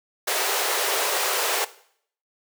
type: high-pass noise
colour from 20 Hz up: pink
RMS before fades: -24 dBFS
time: 0.27-1.65 s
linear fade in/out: 10 ms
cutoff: 400 Hz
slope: 48 dB/octave
effects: noise-tail reverb RT60 0.6 s tail -17 dB re dry